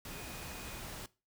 sine tone in noise, 2483 Hz, D#7, 4 cents flat, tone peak -54 dBFS, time 0.11-0.8 s, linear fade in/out 2 ms, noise pink, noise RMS -45 dBFS, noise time 0.05-1.06 s, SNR -12 dB, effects noise-tail reverb RT60 0.3 s tail -20 dB re dry

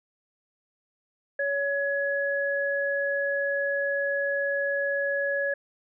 sine tone pair together, 562 / 1684.1 Hz, C#5 / G#6, +24 / +24 cents, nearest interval octave + perfect fifth, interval 1900 cents, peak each -27 dBFS, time 1.39-5.54 s, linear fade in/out 5 ms, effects none

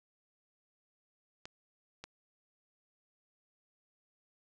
clicks, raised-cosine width 0.2 ms, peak -27 dBFS, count 2, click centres 1.455 / 2.04 s, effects resampled to 24000 Hz

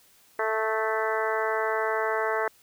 harmonic tone with a mistuned harmonic, 220 Hz, A3, in tune, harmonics 2 / 3 / 4 / 5 / 6 / 7 / 8 / 9, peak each -29 / -31 / -32 / -33 / -34 / -34 / -35 / -36 dBFS, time 0.39-2.48 s, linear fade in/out 2 ms, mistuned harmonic 6, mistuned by -17 cents, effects white hiss -59 dBFS RMS until 2.62 s

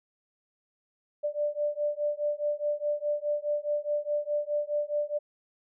sine beating tone pair, 588 / 592.8 Hz, D5 / D5, +2 / +16 cents, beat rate 4.8 Hz, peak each -30 dBFS, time 1.23-5.19 s, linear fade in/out 20 ms, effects none

